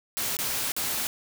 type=noise with dropouts; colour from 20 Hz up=white; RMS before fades=-29 dBFS; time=0.17-1.07 s; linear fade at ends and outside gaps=0 ms; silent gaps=0.368-0.389 / 0.719-0.765 s; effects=none